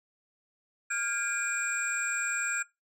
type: tone cluster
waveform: sine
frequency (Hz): 1403 / 1623 / 2397 / 7630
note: F6 / G#6 / D7 / A#8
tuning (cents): +8 / -40 / +35 / +39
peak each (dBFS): -33 / -33 / -35 / -33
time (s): 0.9-2.63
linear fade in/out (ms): 10
effects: noise-tail reverb RT60 0.2 s tail -19 dB re dry + tanh soft clip ceiling -21 dBFS